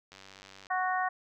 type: click train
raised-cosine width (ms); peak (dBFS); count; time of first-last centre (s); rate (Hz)
0.2; -32; 54; 0.12-0.668; 96.7
type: harmonic tone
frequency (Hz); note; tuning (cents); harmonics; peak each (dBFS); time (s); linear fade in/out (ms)
370; F#4; 0; 2 / 3 / 4 / 5; -30 / -33 / -36 / -35; 0.7-1.09; 10
effects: none